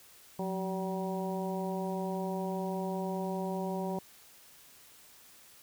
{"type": "harmonic tone with a mistuned harmonic", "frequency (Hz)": 190.8, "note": "G3", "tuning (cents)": -47, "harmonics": [1, 2, 3, 4, 5], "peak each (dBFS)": [-35, -38, -40, -41, -42], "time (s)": [0.39, 3.99], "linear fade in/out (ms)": 2, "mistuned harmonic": 1, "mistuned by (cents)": -80, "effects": ["white hiss -57 dBFS RMS until 5.62 s"]}